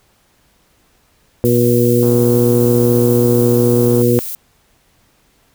harmonic tone, 120.4 Hz, B2, 44 cents flat, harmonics 1 / 2 / 3 / 4, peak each -15 / -15 / -15 / -15 dBFS, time 1.44-4.19 s, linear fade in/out 0 ms
violet noise, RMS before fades -25 dBFS, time 1.45-4.35 s, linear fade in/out 0 ms
click train, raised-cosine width 1 ms, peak -17 dBFS, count 269, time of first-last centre 2.03-4.015 s, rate 135 Hz
effects pink hiss -56 dBFS RMS until 5.54 s

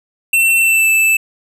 square tone with pitch glide, 2697 to 2637 Hz, E7 to E7, +39 to 0 cents, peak -10 dBFS, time 0.33-1.17 s, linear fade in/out 5 ms, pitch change -39 cents, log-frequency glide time 0.59-0.89 s, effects none

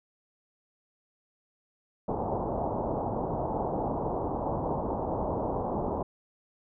white low-pass noise, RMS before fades -31 dBFS, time 2.08-6.03 s, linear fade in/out 5 ms, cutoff 930 Hz, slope 48 dB/octave, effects none

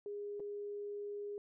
sine tone with dropouts, 410 Hz, G#4, 22 cents flat, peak -40 dBFS, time 0.06-1.38 s, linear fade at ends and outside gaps 1 ms, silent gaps 0.397-0.402 s, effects none

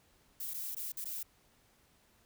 violet noise with dropouts, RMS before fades -40 dBFS, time 0.4-1.23 s, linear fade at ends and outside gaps 5 ms, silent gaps 0.537-0.541 / 0.749-0.765 / 0.921-0.969 / 1.044-1.054 s, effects pink hiss -68 dBFS RMS until 2.25 s

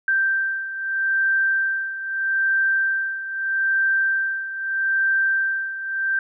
sine beating tone pair, 1568 / 1568.79 Hz, G6 / G6, 0 / +1 cents, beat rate 0.79 Hz, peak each -20 / -25 dBFS, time 0.08-6.19 s, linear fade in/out 2 ms, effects none

